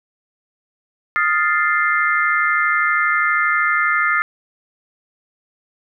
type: chord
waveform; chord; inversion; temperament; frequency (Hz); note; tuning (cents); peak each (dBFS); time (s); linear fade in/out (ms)
sine; F dominant seventh; third; equal; 1244.5 / 1396.9 / 1760 / 2093; Eb6 / F6 / A6 / C7; 0 / 0 / 0 / 0; -20; 1.16-4.22; 0
effects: none

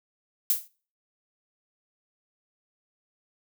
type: noise with exponential decay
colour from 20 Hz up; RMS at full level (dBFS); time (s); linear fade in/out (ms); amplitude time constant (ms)
violet; -19; 0.5-0.68; 2; 39
effects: noise-tail reverb RT60 0.4 s tail -22 dB re dry

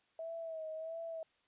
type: tone with vibrato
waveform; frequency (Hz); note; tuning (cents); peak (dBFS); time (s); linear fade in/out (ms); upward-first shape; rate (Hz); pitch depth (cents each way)
sine; 647; E5; -32; -40; 0.19-1.23; 2; sine; 1.5; 46
effects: white hiss -74 dBFS RMS until 1.47 s + resampled to 8000 Hz

